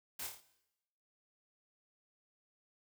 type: noise with echo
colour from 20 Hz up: white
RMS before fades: -43 dBFS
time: 0.19-0.27 s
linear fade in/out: 5 ms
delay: 27 ms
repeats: 5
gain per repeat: -4 dB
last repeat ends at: 0.405 s
effects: noise-tail reverb RT60 0.9 s tail -17 dB re dry